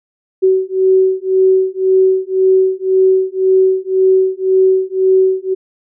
sine beating tone pair, 376.8 / 378.7 Hz, F#4 / F#4, +32 / +40 cents, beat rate 1.9 Hz, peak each -12 dBFS, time 0.42-5.55 s, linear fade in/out 20 ms, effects none

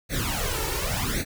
pink noise with flanger, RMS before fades -27 dBFS, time 0.09-1.25 s, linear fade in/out 50 ms, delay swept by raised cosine 0.48 to 2.28 ms, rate 0.89 Hz, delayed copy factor +0.85, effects none

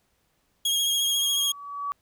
sawtooth tone with vibrato, 3275 Hz, G#7, 25 cents flat, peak -19 dBFS, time 0.65-1.52 s, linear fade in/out 5 ms, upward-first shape sine, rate 14 Hz, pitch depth 28 cents each way
sine tone with exponential growth, 1140 Hz, C#6, 48 cents sharp, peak -25 dBFS, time 0.95-1.92 s, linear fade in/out 0 ms, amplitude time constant 210 ms
effects pink hiss -70 dBFS RMS until 2.01 s

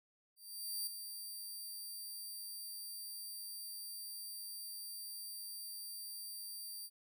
10% pulse tone with ADSR envelope, 4699 Hz, D8, in tune, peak -30 dBFS, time 0.36-6.9 s, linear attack 510 ms, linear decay 4 ms, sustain -8 dB, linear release 50 ms, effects none

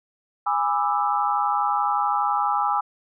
sine chord, E dominant seventh, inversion first, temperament just, 824.1 / 988.9 / 1186.7 / 1318.5 Hz, G#5 / B5 / D6 / E6, -14 / +2 / +18 / 0 cents, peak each -23 / -27 / -26 / -26 dBFS, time 0.46-2.81 s, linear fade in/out 10 ms, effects none

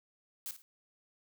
blue noise with echo, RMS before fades -40 dBFS, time 0.46-0.51 s, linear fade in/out 0 ms, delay 55 ms, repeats 2, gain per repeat -11 dB, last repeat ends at 0.62 s, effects none

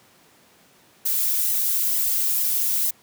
violet noise with flanger, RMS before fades -22 dBFS, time 1.05-2.91 s, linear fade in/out 10 ms, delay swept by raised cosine 0.97 to 5.07 ms, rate 2.2 Hz, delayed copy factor +0.95, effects pink hiss -55 dBFS RMS until 3.02 s + high-pass 150 Hz 12 dB/octave

